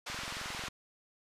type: band-pass noise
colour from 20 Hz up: pink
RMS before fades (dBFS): -41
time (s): 0.06-0.69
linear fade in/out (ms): 10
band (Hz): 950 to 5800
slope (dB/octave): 12
type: click train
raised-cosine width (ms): 3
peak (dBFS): -34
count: 14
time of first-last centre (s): 0.1-0.683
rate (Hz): 22.3
effects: resampled to 32000 Hz